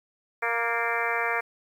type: harmonic tone with a mistuned harmonic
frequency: 233.4 Hz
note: A#3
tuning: 2 cents sharp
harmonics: 2 / 3 / 4 / 5 / 6 / 7 / 8 / 9 / 10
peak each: -33 / -33 / -33 / -33 / -33 / -33 / -33 / -33 / -33 dBFS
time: 0.42-1.41 s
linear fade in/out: 10 ms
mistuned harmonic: 8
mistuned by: -44 cents
effects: 9-bit